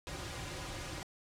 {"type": "noise with comb filter", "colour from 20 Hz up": "pink", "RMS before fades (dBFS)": -42, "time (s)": [0.07, 1.03], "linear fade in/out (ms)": 0, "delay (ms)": 4.5, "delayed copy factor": -0.7, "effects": ["low-pass 8000 Hz 12 dB/octave"]}